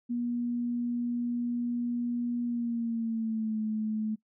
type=tone with pitch glide; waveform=sine; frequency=240.2 to 216.5 Hz; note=B3 to A3; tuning=-48 to -28 cents; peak=-28 dBFS; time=0.09-4.16 s; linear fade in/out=20 ms; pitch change=-180 cents; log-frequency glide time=2.44-3.6 s; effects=noise-tail reverb RT60 0.1 s tail -21 dB re dry